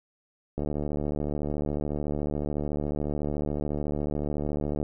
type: click train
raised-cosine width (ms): 2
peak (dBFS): -17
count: 315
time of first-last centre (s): 0.58-4.829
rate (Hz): 73.9
effects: none